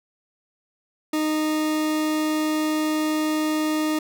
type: tone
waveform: 40% pulse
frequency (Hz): 308.7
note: D#4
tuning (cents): -14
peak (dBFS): -20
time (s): 1.13-3.99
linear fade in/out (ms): 5
effects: none